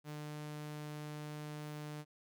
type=tone; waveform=sawtooth; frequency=150.1 Hz; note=D3; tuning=38 cents sharp; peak=-39 dBFS; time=0.04-2.05 s; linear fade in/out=50 ms; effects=none